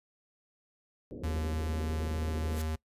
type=low-pass noise; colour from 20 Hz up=white; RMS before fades=-42 dBFS; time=1.11-2.59 s; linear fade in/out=0 ms; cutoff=500 Hz; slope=48 dB/octave
type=tone; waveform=square; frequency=78.6 Hz; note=D#2; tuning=18 cents sharp; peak=-32 dBFS; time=1.23-2.76 s; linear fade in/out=10 ms
type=noise with exponential growth; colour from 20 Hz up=white; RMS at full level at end=-39 dBFS; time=2.41-2.62 s; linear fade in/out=5 ms; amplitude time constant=45 ms
effects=noise-tail reverb RT60 0.1 s tail -22 dB re dry + resampled to 32000 Hz